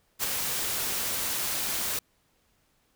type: noise with ADSR envelope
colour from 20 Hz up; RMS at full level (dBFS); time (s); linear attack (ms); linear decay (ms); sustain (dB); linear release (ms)
white; -26; 0.19-1.99; 45; 6; -4; 3
effects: pink hiss -69 dBFS RMS until 2.95 s